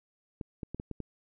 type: clicks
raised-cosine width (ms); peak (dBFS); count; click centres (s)
3; -24; 6; 0.412 / 0.632 / 0.746 / 0.799 / 0.913 / 1.003
effects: none